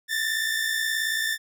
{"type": "tone pair together", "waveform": "sawtooth", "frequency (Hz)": [1750, 1808.6], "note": ["A6", "A6"], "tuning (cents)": [-10, 47], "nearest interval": "minor second", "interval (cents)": 57, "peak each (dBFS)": [-24, -23], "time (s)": [0.08, 1.38], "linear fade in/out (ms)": 50, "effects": []}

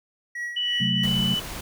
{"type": "tone with tremolo", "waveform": "triangle", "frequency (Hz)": 1919, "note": "A#6", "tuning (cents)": 50, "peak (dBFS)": -25, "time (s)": [0.35, 1.06], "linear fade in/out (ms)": 5, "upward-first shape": "triangle", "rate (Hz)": 3, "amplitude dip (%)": 85}
{"type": "tone with pitch glide", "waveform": "sine", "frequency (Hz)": [2960, 2984], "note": ["F#7", "F#7"], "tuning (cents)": [0, 14], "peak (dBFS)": -23, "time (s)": [0.56, 1.4], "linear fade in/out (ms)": 10, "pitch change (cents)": 14, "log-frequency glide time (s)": [0.77, 1.14]}
{"type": "chord", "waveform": "sine", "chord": "F# diminished", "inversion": "second", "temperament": "equal", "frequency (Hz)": [130.81, 185, 220], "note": ["C3", "F#3", "A3"], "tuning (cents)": [0, 0, 0], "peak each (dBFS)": [-28, -26, -28], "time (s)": [0.8, 1.35], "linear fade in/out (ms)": 10}
{"type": "noise", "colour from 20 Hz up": "pink", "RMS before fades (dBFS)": -35, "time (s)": [1.03, 1.61], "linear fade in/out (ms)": 5}
{"effects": []}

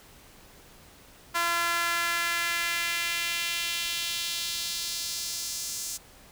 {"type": "tone with high-pass filter sweep", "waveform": "sawtooth", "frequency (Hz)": 341.2, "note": "F4", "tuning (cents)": -40, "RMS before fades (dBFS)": -30, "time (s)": [1.34, 5.98], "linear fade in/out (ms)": 20, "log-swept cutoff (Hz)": [1200, 6500], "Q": 1.7, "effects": ["pink hiss -53 dBFS RMS until 6.31 s"]}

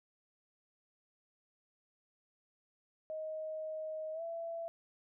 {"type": "tone with pitch glide", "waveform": "sine", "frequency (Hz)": [627, 668.1], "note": ["D#5", "E5"], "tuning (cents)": [13, 23], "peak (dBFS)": -38, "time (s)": [3.1, 4.68], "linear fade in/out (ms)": 0, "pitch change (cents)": 110, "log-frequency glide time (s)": [4.13, 4.22], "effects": []}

